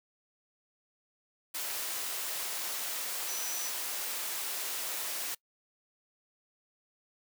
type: tone in noise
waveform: sine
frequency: 5920 Hz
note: F#8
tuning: in tune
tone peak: -38 dBFS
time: 3.28-3.7 s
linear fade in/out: 10 ms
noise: white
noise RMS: -36 dBFS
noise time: 1.54-5.35 s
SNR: -5 dB
effects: noise-tail reverb RT60 0.1 s tail -24 dB re dry + high-pass 400 Hz 12 dB/octave